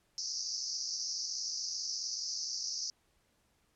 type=band-pass noise; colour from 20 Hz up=white; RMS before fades=-38 dBFS; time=0.18-2.9 s; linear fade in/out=0 ms; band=4700 to 6100 Hz; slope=96 dB/octave; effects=pink hiss -73 dBFS RMS until 3.75 s + low-pass 12000 Hz 12 dB/octave